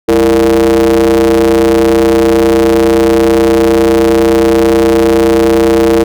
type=ring-modulated tone; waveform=square; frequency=63.7 Hz; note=C2; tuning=46 cents flat; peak=-3 dBFS; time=0.08-6.04 s; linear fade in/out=10 ms; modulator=397 Hz; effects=none